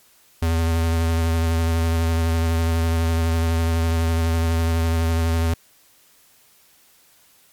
square tone with vibrato, 82.41 Hz, E2, in tune, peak -18 dBFS, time 0.42-5.54 s, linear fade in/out 5 ms, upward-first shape sine, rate 12 Hz, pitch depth 20 cents each way, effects white hiss -55 dBFS RMS until 7.52 s + MP3 96 kbps

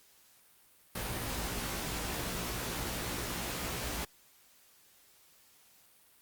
pink noise with comb filter, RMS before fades -37 dBFS, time 0.95-4.05 s, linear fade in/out 5 ms, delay 17 ms, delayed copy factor +0.85, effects white hiss -63 dBFS RMS until 6.21 s + Opus 48 kbps

